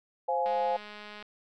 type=chord; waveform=sine; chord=F minor; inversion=second; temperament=just; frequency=523.8 / 698.5 / 838.1 Hz; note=C5 / F5 / Ab5; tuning=+2 / 0 / +16 cents; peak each=-30 / -32 / -29 dBFS; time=0.28-0.77 s; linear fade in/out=10 ms
type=click train; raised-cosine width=0.3 ms; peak=-29 dBFS; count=161; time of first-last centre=0.46-1.226 s; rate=209 Hz
effects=none